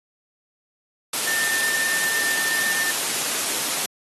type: tone in noise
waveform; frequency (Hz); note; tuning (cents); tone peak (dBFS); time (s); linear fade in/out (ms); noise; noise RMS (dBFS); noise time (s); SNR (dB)
sine; 1796; A6; +35; -23; 1.27-2.91; 5; white; -24; 1.13-3.86; -2
effects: high-pass 200 Hz 12 dB/octave + AAC 32 kbps